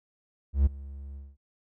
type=tone with ADSR envelope; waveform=triangle; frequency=69.3 Hz; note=C#2; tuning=in tune; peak=-14 dBFS; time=0.53-1.37 s; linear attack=130 ms; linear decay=16 ms; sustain=-22 dB; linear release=210 ms; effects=none